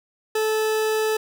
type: tone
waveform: 40% pulse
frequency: 435.1 Hz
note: A4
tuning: 19 cents flat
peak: -19 dBFS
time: 0.35-1.17 s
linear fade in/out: 5 ms
effects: none